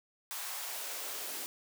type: noise with high-pass filter sweep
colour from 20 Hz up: white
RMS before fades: -40 dBFS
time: 0.31-1.46 s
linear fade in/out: 0 ms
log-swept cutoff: 970 to 290 Hz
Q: 1.5
effects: none